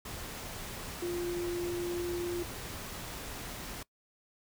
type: tone in noise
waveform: sine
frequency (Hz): 349.2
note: F4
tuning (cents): 0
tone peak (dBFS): -32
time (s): 1.02-2.43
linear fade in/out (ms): 5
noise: pink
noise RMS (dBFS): -42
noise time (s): 0.05-3.83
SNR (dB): +7
effects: noise-tail reverb RT60 0.1 s tail -21 dB re dry